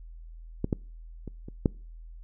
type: clicks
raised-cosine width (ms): 3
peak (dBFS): -14 / -12 / -25 / -27 / -8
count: 5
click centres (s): 0.644 / 0.728 / 1.277 / 1.485 / 1.658
effects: noise-tail reverb RT60 0.4 s tail -26 dB re dry + added 41 Hz sine -42 dBFS peak until 2.23 s